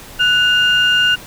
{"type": "tone pair together", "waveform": "sine", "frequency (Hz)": [1480, 2815], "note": ["F#6", "F7"], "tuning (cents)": [0, 13], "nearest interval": "major seventh", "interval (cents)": 1113, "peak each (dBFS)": -12, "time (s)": [0.19, 1.16], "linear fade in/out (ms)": 20, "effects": ["tanh soft clip ceiling -5 dBFS", "pink hiss -36 dBFS RMS until 1.26 s"]}